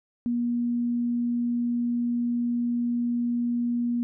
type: tone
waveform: sine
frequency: 239.3 Hz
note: A#3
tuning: 46 cents sharp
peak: -23 dBFS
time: 0.26-4.03 s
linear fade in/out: 0 ms
effects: none